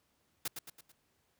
white noise with echo, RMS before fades -36 dBFS, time 0.45-0.48 s, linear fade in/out 5 ms, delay 110 ms, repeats 4, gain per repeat -6 dB, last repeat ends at 0.92 s, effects pink hiss -75 dBFS RMS until 1.39 s + high-pass 60 Hz 12 dB/octave

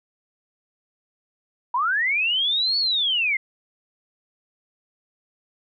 sine linear two-way sweep, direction up then down, 927 to 4474 to 2055 Hz, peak -19 dBFS, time 1.74-3.37 s, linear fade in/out 5 ms, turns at 2.78 s, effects none

